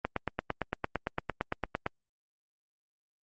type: click train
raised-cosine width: 0.5 ms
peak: -14 dBFS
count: 17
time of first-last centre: 0.05-1.864 s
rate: 8.82 Hz
effects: Opus 32 kbps